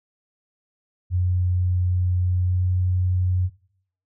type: tone with pitch glide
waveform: sine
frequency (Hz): 90.3 to 91.19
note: F#2 to F#2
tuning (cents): -42 to -25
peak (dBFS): -18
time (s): 1.1-3.5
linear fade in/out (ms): 50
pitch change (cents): +17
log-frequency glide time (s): 2.37-2.65
effects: noise-tail reverb RT60 0.6 s tail -18 dB re dry